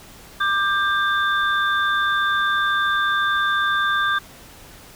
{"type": "tone cluster", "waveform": "sine", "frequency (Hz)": [1186, 1588, 3560], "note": ["D6", "G6", "A7"], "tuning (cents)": [17, 22, 20], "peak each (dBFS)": [-21, -20, -27], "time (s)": [0.4, 4.19], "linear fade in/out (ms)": 10, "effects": ["pink hiss -44 dBFS RMS until 4.95 s"]}